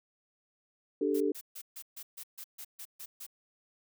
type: chord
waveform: sine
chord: D suspended fourth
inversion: none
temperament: equal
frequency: 293.7 / 392 / 440 Hz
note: D4 / G4 / A4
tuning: 0 / 0 / 0 cents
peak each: -31 dBFS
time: 1.01-1.32 s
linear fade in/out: 5 ms
type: noise bursts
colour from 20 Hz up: blue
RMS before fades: -44 dBFS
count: 11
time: 1.14-3.266 s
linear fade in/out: 10 ms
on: 66 ms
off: 140 ms
effects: none

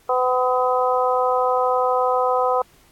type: harmonic tone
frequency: 252.6 Hz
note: B3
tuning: 39 cents sharp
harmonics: 2 / 3 / 4 / 5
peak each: -20 / -22 / -23 / -24 dBFS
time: 0.09-2.62 s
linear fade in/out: 5 ms
effects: pink hiss -55 dBFS RMS until 2.91 s + AAC 64 kbps

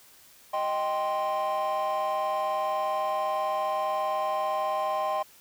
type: chord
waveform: triangle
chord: C minor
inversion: first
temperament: equal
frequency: 622.3 / 784 / 1046.5 Hz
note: Eb5 / G5 / C6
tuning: 0 / 0 / 0 cents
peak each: -27 dBFS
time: 0.53-5.23 s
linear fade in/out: 10 ms
effects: tanh soft clip ceiling -20 dBFS + white hiss -55 dBFS RMS until 5.4 s

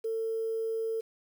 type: tone with quantisation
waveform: sine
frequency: 450 Hz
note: A4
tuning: 39 cents sharp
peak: -29 dBFS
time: 0.04-1.01 s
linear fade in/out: 10 ms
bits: 9
effects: none

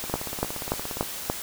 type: two click trains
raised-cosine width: 1 ms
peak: -9 / -19 dBFS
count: 5 / 18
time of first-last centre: 0.14-1.299 / 0.04-1.028 s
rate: 3.45 / 17.2 Hz
effects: white hiss -35 dBFS RMS until 1.42 s

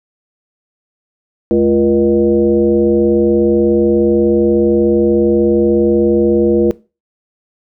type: tone with frequency modulation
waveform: sine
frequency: 346.1 Hz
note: F4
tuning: 16 cents flat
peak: -8 dBFS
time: 1.51-6.71 s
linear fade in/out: 0 ms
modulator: 133 Hz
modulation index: 1.2
effects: noise-tail reverb RT60 0.3 s tail -20 dB re dry

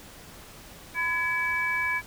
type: tone cluster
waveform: sine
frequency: 1007 / 1679 / 2295 Hz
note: B5 / G#6 / D7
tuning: +33 / +18 / -40 cents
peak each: -32 / -29 / -27 dBFS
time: 0.94-2.02 s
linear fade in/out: 50 ms
effects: pink hiss -47 dBFS RMS until 2.06 s

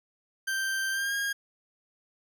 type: tone with pitch glide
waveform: 40% pulse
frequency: 1568 to 1626.1 Hz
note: G6 to G#6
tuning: 0 to -37 cents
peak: -27 dBFS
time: 0.47-1.33 s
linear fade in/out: 10 ms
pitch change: +63 cents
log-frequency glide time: 0.91-1.14 s
effects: none

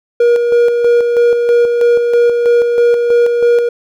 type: tone with tremolo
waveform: triangle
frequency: 476 Hz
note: A#4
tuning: 36 cents sharp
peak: -4 dBFS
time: 0.2-3.69 s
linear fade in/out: 5 ms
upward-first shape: square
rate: 3.1 Hz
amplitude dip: 40%
effects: none

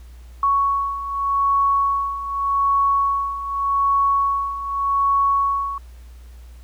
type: beating tone pair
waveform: sine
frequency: 1112 / 1112.84 Hz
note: C#6 / C#6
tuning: +5 / +6 cents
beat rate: 0.84 Hz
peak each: -23 / -18 dBFS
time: 0.43-5.78 s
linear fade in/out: 2 ms
effects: added 60 Hz sine -38 dBFS peak until 6.63 s + pink hiss -55 dBFS RMS until 6.63 s

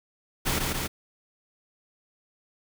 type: noise with echo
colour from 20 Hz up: pink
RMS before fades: -26 dBFS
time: 0.45-0.6 s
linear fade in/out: 20 ms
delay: 140 ms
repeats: 2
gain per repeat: -2 dB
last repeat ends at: 0.88 s
effects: none

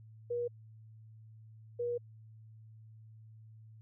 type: tone bursts at uneven times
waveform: sine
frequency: 480 Hz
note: B4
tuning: 49 cents flat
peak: -32 dBFS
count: 2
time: 0.3-0.48 / 1.79-1.98 s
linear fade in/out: 10 ms
effects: added 110 Hz sine -52 dBFS peak until 3.81 s

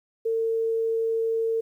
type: tone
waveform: sine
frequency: 452.1 Hz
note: A4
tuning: 47 cents sharp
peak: -22 dBFS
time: 0.25-1.61 s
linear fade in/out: 10 ms
effects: 10-bit

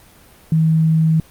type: tone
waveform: sine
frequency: 159.9 Hz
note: D#3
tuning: 48 cents sharp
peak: -11 dBFS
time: 0.52-1.2 s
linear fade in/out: 2 ms
effects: pink hiss -47 dBFS RMS until 1.3 s + Opus 32 kbps

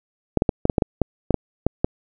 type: clicks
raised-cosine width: 2 ms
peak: -3 dBFS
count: 12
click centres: 0.373 / 0.421 / 0.492 / 0.654 / 0.698 / 0.782 / 0.822 / 1.017 / 1.307 / 1.343 / 1.666 / 1.845 s
effects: none

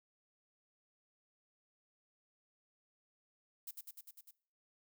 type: noise with echo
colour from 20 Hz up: violet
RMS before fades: -45 dBFS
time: 3.67-3.71 s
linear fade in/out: 5 ms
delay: 100 ms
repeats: 6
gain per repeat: -2 dB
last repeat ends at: 4.31 s
effects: noise-tail reverb RT60 0.5 s tail -21 dB re dry

